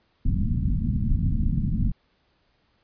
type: low-pass noise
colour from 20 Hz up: pink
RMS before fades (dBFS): -23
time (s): 0.25-1.92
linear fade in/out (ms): 5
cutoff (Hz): 240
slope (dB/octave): 48
effects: pink hiss -67 dBFS RMS until 2.83 s + resampled to 11025 Hz